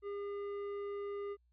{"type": "tone with tanh clipping", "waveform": "triangle", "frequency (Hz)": 404.7, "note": "G#4", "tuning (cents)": -45, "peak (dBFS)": -40, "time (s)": [0.02, 1.37], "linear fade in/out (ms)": 50, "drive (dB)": 14, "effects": ["added 60 Hz sine -69 dBFS peak until 1.52 s"]}